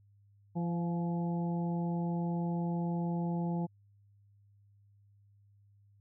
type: harmonic tone with a mistuned harmonic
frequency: 170.8 Hz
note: F3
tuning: 38 cents flat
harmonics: 1 / 2 / 3 / 4 / 5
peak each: -31 / -41 / -46 / -46 / -44 dBFS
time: 0.55-3.67 s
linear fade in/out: 20 ms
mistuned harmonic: 4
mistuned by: +39 cents
effects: added 101 Hz sine -61 dBFS peak until 6 s